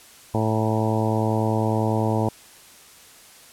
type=harmonic tone with a mistuned harmonic; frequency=110 Hz; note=A2; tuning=in tune; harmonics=1 / 2 / 3 / 4 / 5 / 6 / 7 / 8 / 9; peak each=-23 / -26 / -28 / -29 / -30 / -31 / -31 / -32 / -33 dBFS; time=0.34-2.29 s; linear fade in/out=5 ms; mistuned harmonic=9; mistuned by=-50 cents; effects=white hiss -48 dBFS RMS until 3.52 s + low-pass 12000 Hz 12 dB/octave